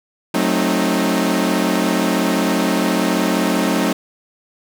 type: chord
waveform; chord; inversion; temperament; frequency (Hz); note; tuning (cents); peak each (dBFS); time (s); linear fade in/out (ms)
sawtooth; F# diminished seventh; none; equal with one note detuned; 185 / 220 / 265.9 / 311.1; F#3 / A3 / C4 / Eb4; 0 / 0 / +28 / 0; -17; 0.34-3.93; 5
effects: none